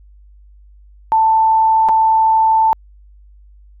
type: tone with dropouts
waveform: sine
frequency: 886 Hz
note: A5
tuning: 12 cents sharp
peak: -9 dBFS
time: 1.12-2.73 s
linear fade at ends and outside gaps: 0 ms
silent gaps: 1.887-1.892 s
effects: added 50 Hz sine -41 dBFS peak until 3.8 s